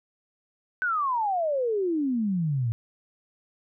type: exponential sweep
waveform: sine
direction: down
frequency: 1531 to 110 Hz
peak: -23 dBFS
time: 0.82-2.72 s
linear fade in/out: 0 ms
effects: none